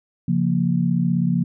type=chord; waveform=sine; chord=Bb minor; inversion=first; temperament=equal; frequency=138.59 / 174.61 / 233.1 Hz; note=Db3 / F3 / Bb3; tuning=0 / 0 / 0 cents; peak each=-23 / -19 / -23 dBFS; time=0.28-1.44 s; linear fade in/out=5 ms; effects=none